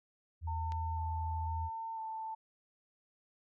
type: tone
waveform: sine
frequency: 82.5 Hz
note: E2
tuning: 2 cents sharp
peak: -35 dBFS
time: 0.41-1.7 s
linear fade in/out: 50 ms
type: tone with vibrato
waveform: sine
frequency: 893 Hz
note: A5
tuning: 25 cents sharp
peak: -38 dBFS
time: 0.47-2.35 s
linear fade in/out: 10 ms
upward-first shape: square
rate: 1 Hz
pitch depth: 14 cents each way
type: click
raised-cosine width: 0.2 ms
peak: -31 dBFS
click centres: 0.721 s
effects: none